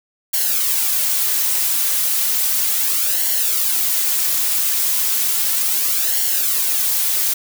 blue noise with flanger, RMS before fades -18 dBFS, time 0.33-7.34 s, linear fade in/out 10 ms, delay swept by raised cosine 0.8 to 4.7 ms, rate 0.34 Hz, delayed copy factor -0.65, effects none

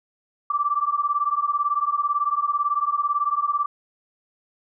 sine beating tone pair, 1159 / 1177 Hz, D6 / D6, -23 / +3 cents, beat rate 18 Hz, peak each -23 dBFS, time 0.5-3.66 s, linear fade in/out 5 ms, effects none

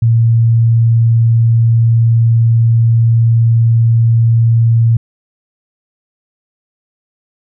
sine tone, 115.1 Hz, A#2, 22 cents flat, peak -6 dBFS, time 0.02-4.97 s, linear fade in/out 5 ms, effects none

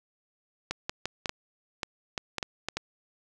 clicks, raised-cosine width 0.2 ms, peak -13 dBFS, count 11, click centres 0.71 / 0.895 / 1.056 / 1.258 / 1.294 / 1.832 / 2.178 / 2.383 / 2.428 / 2.686 / 2.77 s, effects none

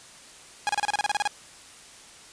sawtooth tone bursts, 825 Hz, G#5, 12 cents flat, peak -18 dBFS, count 12, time 0.67-1.275 s, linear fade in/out 0 ms, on 22 ms, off 31 ms, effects white hiss -48 dBFS RMS until 2.32 s + resampled to 22050 Hz

